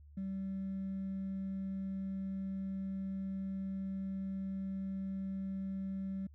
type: tone with hard clipping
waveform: triangle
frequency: 192.6 Hz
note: G3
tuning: 30 cents flat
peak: -36 dBFS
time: 0.17-6.27 s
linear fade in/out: 5 ms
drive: 2 dB
effects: added 73 Hz sine -54 dBFS peak until 6.34 s